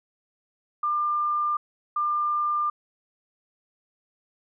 sine tone pair in turn, 1197 / 1197 Hz, D6 / D6, +33 / +33 cents, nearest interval unison, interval 0 cents, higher neither, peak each -22 dBFS, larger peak neither, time 0.83-1.57 / 1.96-2.7 s, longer neither, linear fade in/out 5 ms, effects none

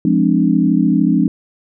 sine chord, D half-diminished seventh, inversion first, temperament equal with one note detuned, 174.61 / 207.7 / 261.6 / 298.8 Hz, F3 / Ab3 / C4 / D4, 0 / 0 / 0 / +30 cents, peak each -16 dBFS, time 0.05-1.28 s, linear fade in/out 2 ms, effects none

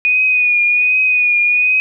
sine tone with vibrato, 2472 Hz, D#7, 12 cents flat, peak -10 dBFS, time 0.05-1.8 s, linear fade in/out 0 ms, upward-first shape triangle, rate 1.3 Hz, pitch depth 41 cents each way, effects none

